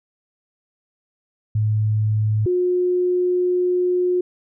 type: tone pair in turn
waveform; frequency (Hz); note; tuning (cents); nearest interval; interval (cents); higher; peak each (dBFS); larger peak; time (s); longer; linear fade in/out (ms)
sine; 107.4 / 360; A2 / F#4; -41 / -47; octave + major sixth; 2094; second; -16; neither; 1.55-2.46 / 2.46-4.21; second; 5
effects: none